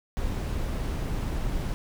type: noise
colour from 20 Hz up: brown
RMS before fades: -29 dBFS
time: 0.17-1.74 s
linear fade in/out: 0 ms
effects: none